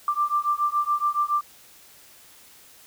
sine beating tone pair, 1178 / 1185.1 Hz, D6 / D6, +5 / +15 cents, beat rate 7.1 Hz, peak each -24 dBFS, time 0.08-1.41 s, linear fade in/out 2 ms, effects white hiss -51 dBFS RMS until 2.86 s

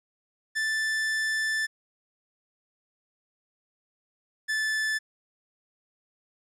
45% pulse tone pair in turn, 1760 / 1746.8 Hz, A6 / A6, 0 / -13 cents, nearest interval unison, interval 13 cents, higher first, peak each -25 dBFS, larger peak neither, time 0.55-1.67 / 4.48-4.99 s, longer first, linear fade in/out 20 ms, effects low-pass 9000 Hz 12 dB/octave + 11-bit

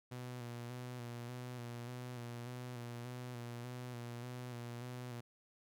sawtooth tone with vibrato, 121.9 Hz, B2, 22 cents flat, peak -40 dBFS, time 0.11-5.21 s, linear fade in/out 10 ms, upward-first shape square, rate 1.7 Hz, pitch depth 34 cents each way, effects none

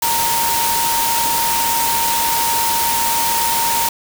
sine tone in noise, 925 Hz, A#5, 14 cents flat, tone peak -18 dBFS, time 0.02-3.89 s, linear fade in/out 5 ms, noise white, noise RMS -19 dBFS, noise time 0.02-3.89 s, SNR -2 dB, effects none

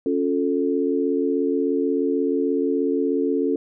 sine chord, Db augmented, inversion none, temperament equal with one note detuned, 277.2 / 353.7 / 440 Hz, Db4 / F4 / A4, 0 / +22 / 0 cents, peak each -22 / -25 / -23 dBFS, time 0.06-3.56 s, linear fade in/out 2 ms, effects none

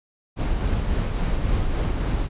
brown noise with tremolo, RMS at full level -21 dBFS, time 0.36-2.29 s, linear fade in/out 50 ms, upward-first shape triangle, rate 3.6 Hz, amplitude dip 35%, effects resampled to 8000 Hz

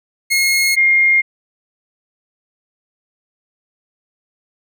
sawtooth / sine tone pair in turn, 2158 / 2126 Hz, C#7 / C7, -47 / +27 cents, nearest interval unison, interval 26 cents, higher first, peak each -9 dBFS, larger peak neither, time 0.3-0.76 / 0.76-1.22 s, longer neither, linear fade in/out 20 ms, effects none

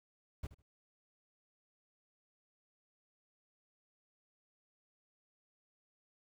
brown noise with echo, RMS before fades -41 dBFS, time 0.43-0.47 s, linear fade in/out 5 ms, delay 76 ms, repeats 2, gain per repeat -15 dB, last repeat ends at 0.622 s, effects none

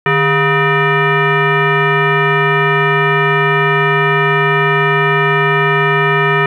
sine tone with frequency modulation, 707 Hz, F5, 21 cents sharp, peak -9 dBFS, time 0.06-6.46 s, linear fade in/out 2 ms, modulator 556 Hz, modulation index 2.8, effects 8-bit

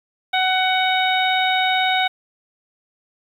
harmonic tone, 747 Hz, F#5, 16 cents sharp, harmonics 1 / 2 / 3 / 4 / 5, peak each -19 / -24 / -23 / -28 / -23 dBFS, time 0.33-2.08 s, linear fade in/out 10 ms, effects 8-bit

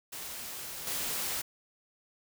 white noise with level steps, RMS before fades -41 / -34 dBFS, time 0.12-1.42 s, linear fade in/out 10 ms, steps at 0.87 s, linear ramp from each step 2 ms, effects none

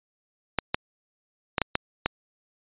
clicks, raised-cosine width 0.3 ms, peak -6 dBFS, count 6, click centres 0.587 / 0.745 / 1.582 / 1.617 / 1.754 / 2.06 s, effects resampled to 8000 Hz

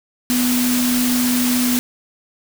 sine tone in noise, 247.5 Hz, B3, 4 cents sharp, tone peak -16 dBFS, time 0.3-1.79 s, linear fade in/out 0 ms, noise white, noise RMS -22 dBFS, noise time 0.3-1.79 s, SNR +3 dB, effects none

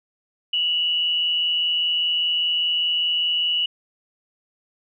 sine tone pair together, 2770 / 2935 Hz, F7 / F#7, -15 / -15 cents, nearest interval minor second, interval 100 cents, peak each -30 / -19 dBFS, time 0.53-3.66 s, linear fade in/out 5 ms, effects none

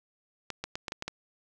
clicks, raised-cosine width 0.2 ms, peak -17 dBFS, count 7, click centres 0.503 / 0.64 / 0.755 / 0.882 / 0.921 / 1.024 / 1.08 s, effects none

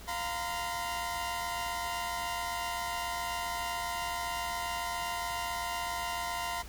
sawtooth chord, F suspended fourth, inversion none, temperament equal with one note detuned, 698.5 / 932.3 / 1019.7 Hz, F5 / Bb5 / C6, 0 / 0 / -45 cents, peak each -34 dBFS, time 0.07-6.63 s, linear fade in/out 20 ms, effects added 60 Hz sine -49 dBFS peak until 6.68 s + pink hiss -50 dBFS RMS until 6.68 s

